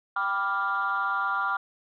sine chord, G dominant seventh, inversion none, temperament equal with one note detuned, 784 / 987.8 / 1178.1 / 1396.9 Hz, G5 / B5 / D6 / F6, 0 / 0 / +5 / 0 cents, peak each -32 / -32 / -28 / -27 dBFS, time 0.16-1.57 s, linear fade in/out 5 ms, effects tanh soft clip ceiling -18 dBFS

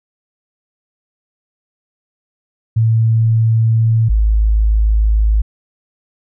sine tone pair in turn, 112.7 / 53.43 Hz, A2 / G#1, +42 / +50 cents, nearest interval octave + minor second, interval 1292 cents, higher first, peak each -9 dBFS, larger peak neither, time 2.76-4.09 / 4.09-5.42 s, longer neither, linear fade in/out 10 ms, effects none

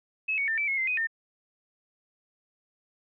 sine tone with pitch steps, 2582 / 2232 / 1794 / 2319 / 2173 / 2077 / 2501 / 1814 Hz, E7 / C#7 / A6 / D7 / C#7 / C7 / D#7 / A#6, -37 / +11 / +33 / -22 / -35 / -13 / +8 / -48 cents, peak -25 dBFS, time 0.28-1.072 s, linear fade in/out 10 ms, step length 99 ms, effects none

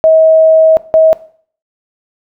sine tone bursts at uneven times, 639 Hz, D#5, 46 cents sharp, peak -3 dBFS, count 2, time 0.04-0.77 / 0.94-1.13 s, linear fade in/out 0 ms, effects noise-tail reverb RT60 0.5 s tail -18 dB re dry

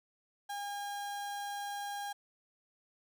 35% pulse tone, 811 Hz, G#5, 41 cents flat, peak -36 dBFS, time 0.49-2.13 s, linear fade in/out 10 ms, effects none

